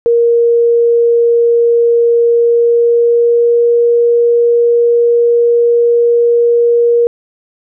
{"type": "tone with pitch glide", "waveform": "sine", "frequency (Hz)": [469.4, 472.7], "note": ["A#4", "A#4"], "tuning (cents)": [12, 24], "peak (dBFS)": -6, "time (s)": [0.06, 7.07], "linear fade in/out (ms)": 0, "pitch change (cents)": 12, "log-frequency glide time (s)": [2.28, 3.67], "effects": []}